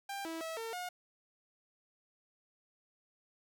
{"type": "tone with pitch steps", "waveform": "sawtooth", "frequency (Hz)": [794, 326.5, 649, 453.5, 719], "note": ["G5", "E4", "E5", "A#4", "F#5"], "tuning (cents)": [22, -17, -27, -48, -50], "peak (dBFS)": -35, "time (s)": [0.09, 0.89], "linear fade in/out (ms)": 5, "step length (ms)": 160, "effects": []}